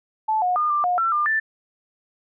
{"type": "tone with pitch steps", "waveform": "sine", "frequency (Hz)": [871, 724, 1216, 1185, 717, 1346, 1200, 1767], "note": ["A5", "F#5", "D#6", "D6", "F5", "E6", "D6", "A6"], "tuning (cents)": [-18, -38, -40, 15, 45, 36, 37, 7], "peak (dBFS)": -18, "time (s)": [0.28, 1.4], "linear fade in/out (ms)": 10, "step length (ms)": 140, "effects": []}